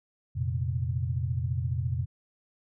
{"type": "chord", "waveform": "sine", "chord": "F suspended fourth", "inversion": "none", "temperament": "just", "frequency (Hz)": [87.31, 116.41, 130.96], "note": ["F2", "Bb2", "C3"], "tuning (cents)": [0, -2, 2], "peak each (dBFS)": -31, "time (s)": [0.35, 2.06], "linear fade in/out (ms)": 20, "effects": []}